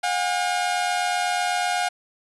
sawtooth tone pair together, 718 / 806 Hz, F5 / G5, +48 / +48 cents, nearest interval major second, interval 200 cents, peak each -19 / -23 dBFS, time 0.03-1.89 s, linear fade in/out 10 ms, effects resampled to 24000 Hz

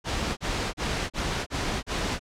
pink noise bursts, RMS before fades -28 dBFS, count 6, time 0.04-2.195 s, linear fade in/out 50 ms, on 330 ms, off 35 ms, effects low-pass 6000 Hz 12 dB/octave

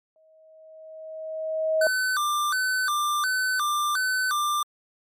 sine tone with exponential growth, 634 Hz, D#5, 32 cents sharp, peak -17 dBFS, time 0.16-1.87 s, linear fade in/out 1 ms, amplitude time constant 370 ms
square tone with vibrato, 1341 Hz, E6, 29 cents sharp, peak -23 dBFS, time 1.81-4.63 s, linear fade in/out 5 ms, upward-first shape square, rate 1.4 Hz, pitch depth 210 cents each way
effects MP3 64 kbps

